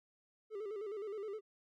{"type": "tone with vibrato", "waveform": "triangle", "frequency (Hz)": 415.3, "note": "G#4", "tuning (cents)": 0, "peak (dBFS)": -38, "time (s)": [0.5, 1.41], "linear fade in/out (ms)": 50, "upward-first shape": "square", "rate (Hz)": 9.6, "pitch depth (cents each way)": 82, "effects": []}